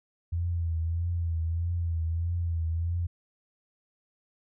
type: tone with vibrato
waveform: sine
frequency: 84 Hz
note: E2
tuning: 33 cents sharp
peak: -26 dBFS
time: 0.32-3.07 s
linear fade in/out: 10 ms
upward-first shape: triangle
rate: 1.6 Hz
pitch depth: 63 cents each way
effects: none